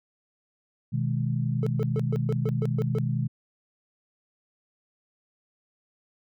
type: chord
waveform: sine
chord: G# minor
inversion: first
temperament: just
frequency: 124.59 / 155.74 / 207.7 Hz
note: B2 / D#3 / G#3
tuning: +16 / +2 / 0 cents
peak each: -26 / -29 / -32 dBFS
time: 0.92-3.28 s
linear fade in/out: 20 ms
type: tone bursts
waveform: triangle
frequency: 435.9 Hz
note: A4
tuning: 16 cents flat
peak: -25 dBFS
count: 9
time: 1.63-2.985 s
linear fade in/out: 0 ms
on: 35 ms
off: 130 ms
effects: none